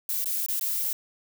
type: noise with dropouts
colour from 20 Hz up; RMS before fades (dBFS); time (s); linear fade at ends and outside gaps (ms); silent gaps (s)
violet; -28; 0.09-0.93; 1; 0.244-0.258 / 0.462-0.485 / 0.596-0.611
effects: none